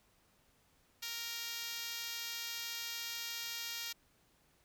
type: tone with high-pass filter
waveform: 5% pulse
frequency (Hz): 466.2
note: A#4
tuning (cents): 0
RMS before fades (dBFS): -42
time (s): 1.02-3.93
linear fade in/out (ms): 10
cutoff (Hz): 1800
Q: 0.5
effects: pink hiss -71 dBFS RMS until 4.64 s